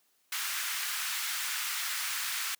pink high-pass noise, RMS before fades -34 dBFS, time 0.32-2.55 s, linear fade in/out 5 ms, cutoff 1300 Hz, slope 24 dB/octave, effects white hiss -71 dBFS RMS until 2.59 s + high-pass 200 Hz 12 dB/octave

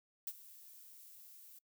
violet noise with ADSR envelope, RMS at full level -39 dBFS, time 0.27-1.59 s, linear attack 4 ms, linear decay 46 ms, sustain -18 dB, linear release 6 ms, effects noise-tail reverb RT60 0.1 s tail -25 dB re dry

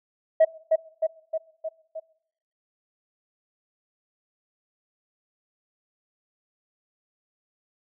sine tone with echo, 640 Hz, D#5, 49 cents sharp, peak -11 dBFS, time 0.4-0.45 s, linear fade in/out 10 ms, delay 310 ms, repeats 5, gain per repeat -4 dB, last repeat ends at 2 s, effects noise-tail reverb RT60 0.7 s tail -22 dB re dry + tanh soft clip ceiling -11 dBFS

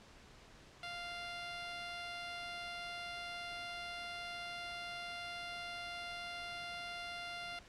10% pulse tone, 697 Hz, F5, 4 cents flat, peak -34 dBFS, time 0.83-7.59 s, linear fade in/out 2 ms, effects pink hiss -59 dBFS RMS until 7.68 s + low-pass 6000 Hz 12 dB/octave

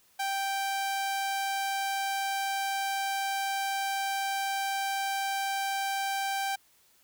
sawtooth tone, 784 Hz, G5, in tune, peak -25 dBFS, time 0.19-6.56 s, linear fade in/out 10 ms, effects white hiss -64 dBFS RMS until 7.03 s

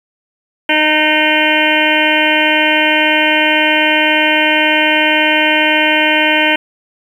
harmonic tone with a mistuned harmonic, 307.3 Hz, D#4, 21 cents flat, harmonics 1 / 2 / 3 / 5 / 6 / 7 / 8 / 9 / 10, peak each -18 / -18 / -18 / -18 / -18 / -18 / -18 / -18 / -18 dBFS, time 0.69-6.56 s, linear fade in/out 5 ms, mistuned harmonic 8, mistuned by -25 cents, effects 7-bit

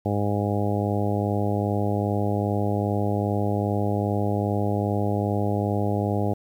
harmonic tone, 102.5 Hz, G#2, 22 cents flat, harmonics 1 / 2 / 3 / 4 / 5 / 6 / 7 / 8, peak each -25 / -28 / -30 / -31 / -32 / -33 / -33 / -34 dBFS, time 0.05-6.34 s, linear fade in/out 10 ms, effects 9-bit

